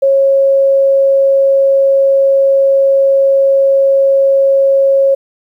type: tone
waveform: sine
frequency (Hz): 546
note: C#5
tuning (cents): -26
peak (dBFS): -6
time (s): 0.02-5.15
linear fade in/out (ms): 10
effects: 8-bit